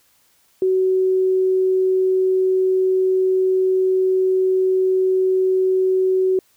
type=tone; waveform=sine; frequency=375 Hz; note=F#4; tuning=23 cents sharp; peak=-14 dBFS; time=0.62-6.39 s; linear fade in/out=2 ms; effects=white hiss -59 dBFS RMS until 6.56 s